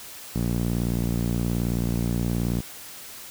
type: tone with band-pass filter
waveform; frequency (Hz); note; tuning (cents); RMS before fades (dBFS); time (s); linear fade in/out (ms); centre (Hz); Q
sawtooth; 58.8; A#1; +16; -25; 0.35-2.61; 10; 190; 1.3
effects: white hiss -41 dBFS RMS until 3.3 s